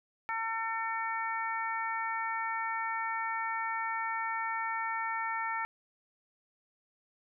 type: harmonic tone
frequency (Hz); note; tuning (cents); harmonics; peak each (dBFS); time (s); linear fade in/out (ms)
450; A4; +39; 2 / 3 / 4 / 5; -35 / -37 / -38 / -39; 0.29-5.65; 0
effects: none